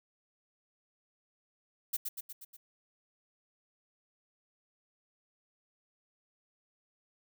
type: noise with echo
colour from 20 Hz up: violet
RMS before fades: -32 dBFS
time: 1.93-1.97 s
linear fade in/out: 10 ms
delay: 120 ms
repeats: 5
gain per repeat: -4 dB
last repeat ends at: 2.57 s
effects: none